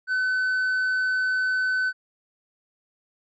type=tone with tanh clipping; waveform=sine; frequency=1513 Hz; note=F#6; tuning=38 cents sharp; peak=-22 dBFS; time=0.07-1.93 s; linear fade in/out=50 ms; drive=3 dB; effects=none